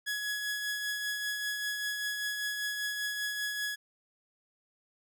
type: tone with tremolo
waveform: sawtooth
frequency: 1681 Hz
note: G#6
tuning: 20 cents sharp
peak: -27 dBFS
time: 0.06-3.76 s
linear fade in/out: 20 ms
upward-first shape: triangle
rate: 5.1 Hz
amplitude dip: 40%
effects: none